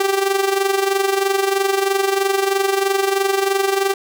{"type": "tone with amplitude modulation", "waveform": "sawtooth", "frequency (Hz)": 391.2, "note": "G4", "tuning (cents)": -4, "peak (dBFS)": -9, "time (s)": [0, 3.94], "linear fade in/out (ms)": 5, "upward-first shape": "sine", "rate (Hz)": 23.1, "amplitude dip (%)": 65, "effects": []}